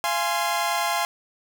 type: chord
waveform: sawtooth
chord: F minor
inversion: none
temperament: equal with one note detuned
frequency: 687.6 / 830.6 / 1046.5 Hz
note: F5 / Ab5 / C6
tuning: -27 / 0 / 0 cents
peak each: -23 dBFS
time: 0.04-1.05 s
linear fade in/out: 0 ms
effects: none